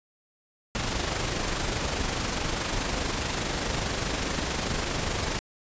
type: noise with amplitude modulation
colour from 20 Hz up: pink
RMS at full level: -27 dBFS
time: 0.75-5.39 s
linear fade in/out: 0 ms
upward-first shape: sine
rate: 24.8 Hz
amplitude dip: 40%
effects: resampled to 16000 Hz

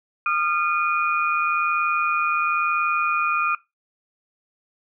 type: tone cluster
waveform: sine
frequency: 1218 / 1379 / 2453 Hz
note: D#6 / F6 / D#7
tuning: -37 / -22 / -25 cents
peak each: -23 dBFS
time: 0.26-3.55 s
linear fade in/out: 2 ms
effects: noise-tail reverb RT60 0.2 s tail -19 dB re dry

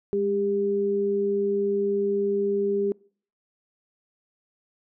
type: tone pair together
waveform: sine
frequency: 203.4 / 400 Hz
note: G#3 / G4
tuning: -36 / +35 cents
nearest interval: octave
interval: 1171 cents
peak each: -30 / -22 dBFS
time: 0.13-2.92 s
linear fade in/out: 0 ms
effects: noise-tail reverb RT60 0.5 s tail -25 dB re dry

